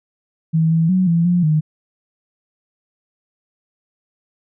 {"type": "tone with pitch steps", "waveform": "sine", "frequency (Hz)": [161.2, 163.4, 185.5, 167.9, 176.5, 154.3], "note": ["E3", "E3", "F#3", "E3", "F3", "D#3"], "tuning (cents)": [-38, -15, 5, 32, 19, -14], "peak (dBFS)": -12, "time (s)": [0.53, 1.61], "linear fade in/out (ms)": 20, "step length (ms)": 180, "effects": []}